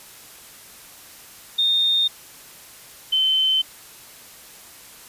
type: tone pair in turn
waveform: sine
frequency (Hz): 3659 / 3072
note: A#7 / G7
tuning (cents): -33 / -36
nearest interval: minor third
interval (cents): 303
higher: first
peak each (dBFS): -16 / -16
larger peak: neither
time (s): 1.58-2.08 / 3.12-3.62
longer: neither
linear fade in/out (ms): 10
effects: white hiss -44 dBFS RMS until 5.08 s + resampled to 32000 Hz